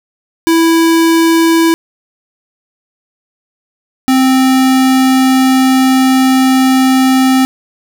square tone pair in turn, 329.6 / 261.6 Hz, E4 / C4, 0 / 0 cents, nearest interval major third, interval 400 cents, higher first, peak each -7 dBFS, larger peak neither, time 0.47-1.74 / 4.08-7.45 s, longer second, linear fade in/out 0 ms, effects none

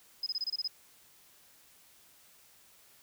triangle tone bursts, 5050 Hz, D#8, 25 cents sharp, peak -27 dBFS, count 8, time 0.23-0.677 s, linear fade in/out 5 ms, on 34 ms, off 25 ms, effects tanh soft clip ceiling -29 dBFS + white hiss -61 dBFS RMS until 3.02 s

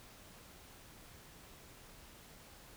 silence, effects pink hiss -57 dBFS RMS until 2.76 s

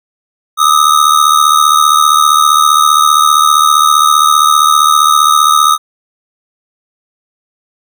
square ring-modulated tone, 1244.5 Hz, D#6, in tune, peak -3 dBFS, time 0.57-5.78 s, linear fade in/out 50 ms, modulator 37.6 Hz, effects none

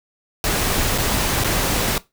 pink noise with dropouts, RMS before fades -20 dBFS, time 0.44-1.98 s, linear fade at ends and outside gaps 1 ms, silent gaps 0.979-0.983 / 1.438-1.444 s, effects noise-tail reverb RT60 0.2 s tail -18 dB re dry

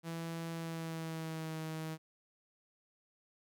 sawtooth tone with pitch glide, 165.6 to 158.85 Hz, E3 to D#3, +8 to +36 cents, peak -35 dBFS, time 0.03-1.98 s, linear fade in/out 50 ms, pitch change -72 cents, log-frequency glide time 0.52-1.58 s, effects none

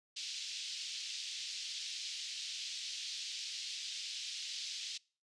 white band-pass noise, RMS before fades -43 dBFS, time 0.16-4.98 s, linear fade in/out 10 ms, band 2900 to 5400 Hz, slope 24 dB/octave, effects noise-tail reverb RT60 0.4 s tail -25 dB re dry + resampled to 22050 Hz

